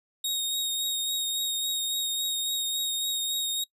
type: tone with vibrato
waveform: sawtooth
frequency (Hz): 3740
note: A#7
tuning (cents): +5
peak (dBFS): -24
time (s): 0.24-3.64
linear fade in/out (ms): 5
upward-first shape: triangle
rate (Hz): 3.6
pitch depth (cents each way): 21
effects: noise-tail reverb RT60 0.1 s tail -21 dB re dry